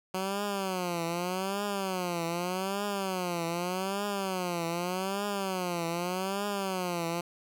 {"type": "tone with vibrato", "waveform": "10% pulse", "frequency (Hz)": 185, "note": "F#3", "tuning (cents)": 0, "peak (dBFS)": -22, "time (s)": [0.14, 7.21], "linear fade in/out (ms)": 5, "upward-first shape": "triangle", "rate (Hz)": 0.83, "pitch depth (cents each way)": 190, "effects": []}